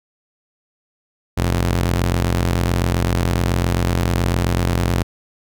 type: ring-modulated tone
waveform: sawtooth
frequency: 87.31 Hz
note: F2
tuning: in tune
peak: -9 dBFS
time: 1.37-5.03 s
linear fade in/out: 10 ms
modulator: 24.3 Hz
effects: none